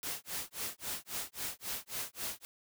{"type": "noise with tremolo", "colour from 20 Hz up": "white", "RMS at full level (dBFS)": -37, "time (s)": [0.03, 2.45], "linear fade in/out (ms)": 0, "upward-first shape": "sine", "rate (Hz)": 3.7, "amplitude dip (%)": 100, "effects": []}